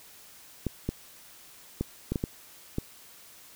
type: clicks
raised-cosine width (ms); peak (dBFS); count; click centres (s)
3; -15; 7; 0.667 / 0.89 / 1.81 / 2.12 / 2.158 / 2.239 / 2.784
effects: white hiss -52 dBFS RMS until 3.55 s